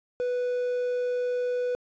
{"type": "tone with quantisation", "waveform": "triangle", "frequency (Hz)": 493.9, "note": "B4", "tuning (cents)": 0, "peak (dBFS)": -23, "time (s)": [0.2, 1.75], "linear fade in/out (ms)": 0, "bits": 8, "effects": ["resampled to 16000 Hz"]}